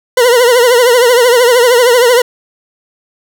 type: tone with vibrato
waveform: 40% pulse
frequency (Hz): 486.8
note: B4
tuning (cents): -25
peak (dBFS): -4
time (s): 0.17-2.22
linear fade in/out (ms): 5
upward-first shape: triangle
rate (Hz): 13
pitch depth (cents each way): 110
effects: none